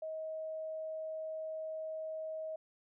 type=tone; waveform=sine; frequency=633 Hz; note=D#5; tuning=30 cents sharp; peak=-38 dBFS; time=0.02-2.56 s; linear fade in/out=5 ms; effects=none